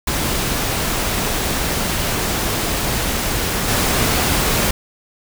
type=noise with level steps; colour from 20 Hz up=pink; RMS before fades=-20 / -17 dBFS; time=0.07-4.71 s; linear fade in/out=5 ms; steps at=3.68 s; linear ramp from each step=10 ms; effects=none